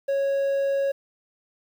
triangle tone, 552 Hz, C#5, 7 cents flat, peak -19 dBFS, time 0.08-0.92 s, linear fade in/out 10 ms, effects 9-bit

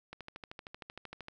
click train, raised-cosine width 0.3 ms, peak -28 dBFS, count 16, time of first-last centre 0.13-1.284 s, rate 13 Hz, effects none

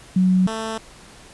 sine / 10% pulse tone pair in turn, 185 / 222.1 Hz, F#3 / A3, 0 / +16 cents, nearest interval minor third, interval 316 cents, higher second, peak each -13 / -17 dBFS, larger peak first, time 0.16-0.47 / 0.47-0.78 s, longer neither, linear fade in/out 5 ms, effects pink hiss -45 dBFS RMS until 1.33 s + resampled to 24000 Hz

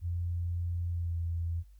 sine tone with pitch glide, 86.6 to 84.33 Hz, F2 to E2, -14 to +40 cents, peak -30 dBFS, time 0.01-1.64 s, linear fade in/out 50 ms, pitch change -46 cents, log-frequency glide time 0.9-1.18 s, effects added 50 Hz sine -52 dBFS peak until 1.79 s + white hiss -75 dBFS RMS until 1.79 s

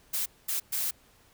blue noise bursts at uneven times, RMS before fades -30 dBFS, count 3, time 0.13-0.26 / 0.48-0.6 / 0.72-0.91 s, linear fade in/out 10 ms, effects pink hiss -61 dBFS RMS until 1.33 s

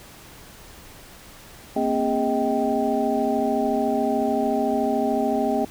sine tone cluster, 233.2 / 266.9 / 409.8 / 629 / 782 Hz, A#3 / C4 / G#4 / D#5 / G5, +1 / +35 / -23 / +19 / -4 cents, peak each -26 dBFS, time 1.76-5.65 s, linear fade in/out 5 ms, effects pink hiss -45 dBFS RMS until 5.7 s

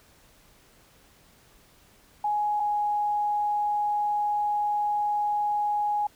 sine tone pair in turn, 835 / 831.5 Hz, G#5 / G#5, +9 / +2 cents, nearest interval unison, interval 7 cents, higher first, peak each -23 dBFS, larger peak neither, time 2.24-2.6 / 2.6-6.07 s, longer second, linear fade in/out 5 ms, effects pink hiss -58 dBFS RMS until 6.15 s

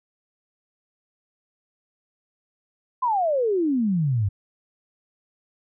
sine exponential sweep, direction down, 1046.5 to 94.4 Hz, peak -19 dBFS, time 3.02-4.29 s, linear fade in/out 10 ms, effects none

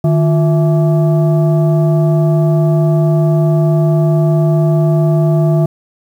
sine tone with frequency modulation, 154.1 Hz, D#3, 16 cents flat, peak -8 dBFS, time 0.04-5.66 s, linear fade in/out 5 ms, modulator 505 Hz, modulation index 0.67, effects 7-bit

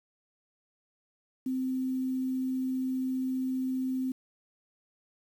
sine tone with quantisation, 259.5 Hz, C4, 14 cents flat, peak -28 dBFS, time 1.46-4.12 s, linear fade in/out 5 ms, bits 9, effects none

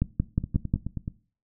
two click trains, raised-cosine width 5 ms, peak -18 / -10 dBFS, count 7 / 5, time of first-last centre 0.44-1.079 / 0.02-0.739 s, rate 9.39 / 5.56 Hz, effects noise-tail reverb RT60 0.4 s tail -19 dB re dry

